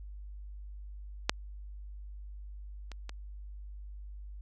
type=clicks; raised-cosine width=0.2 ms; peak=-7 / -27 / -24 dBFS; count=3; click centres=1.295 / 2.917 / 3.094 s; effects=added 50 Hz sine -42 dBFS peak until 4.41 s